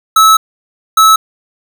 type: tone bursts at uneven times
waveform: square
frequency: 1300 Hz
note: E6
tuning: 24 cents flat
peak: -4 dBFS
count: 2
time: 0.16-0.37 / 0.97-1.16 s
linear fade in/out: 5 ms
effects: none